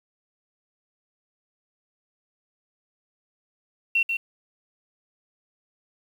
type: tone with echo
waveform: sine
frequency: 2721 Hz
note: F7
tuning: 46 cents flat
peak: -18 dBFS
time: 3.95-4.03 s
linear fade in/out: 5 ms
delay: 140 ms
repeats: 1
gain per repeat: -5 dB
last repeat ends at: 4.17 s
effects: 8-bit